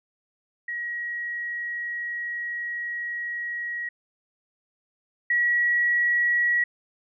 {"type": "tone pair in turn", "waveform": "sine", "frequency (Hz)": [1904, 1920.6], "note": ["A#6", "B6"], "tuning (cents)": [36, -49], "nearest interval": "unison", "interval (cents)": 15, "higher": "second", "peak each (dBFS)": [-28, -19], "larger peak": "second", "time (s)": [[0.68, 3.89], [5.3, 6.64]], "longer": "first", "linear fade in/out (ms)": 5, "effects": []}